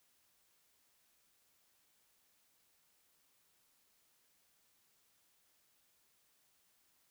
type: silence
effects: white hiss -74 dBFS RMS until 7.1 s